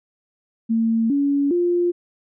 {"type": "tone with pitch steps", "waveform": "sine", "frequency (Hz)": [226.4, 282.4, 350.3], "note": ["A3", "C#4", "F4"], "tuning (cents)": [50, 32, 5], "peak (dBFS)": -16, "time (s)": [0.69, 1.92], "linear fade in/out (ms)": 20, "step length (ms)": 410, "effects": []}